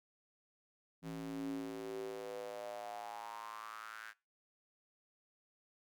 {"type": "tone with high-pass filter sweep", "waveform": "square", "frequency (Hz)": 55, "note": "A1", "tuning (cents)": 0, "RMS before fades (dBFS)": -45, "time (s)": [1.02, 4.14], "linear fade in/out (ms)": 50, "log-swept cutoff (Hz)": [200, 1600], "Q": 6, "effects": ["noise-tail reverb RT60 0.3 s tail -22 dB re dry"]}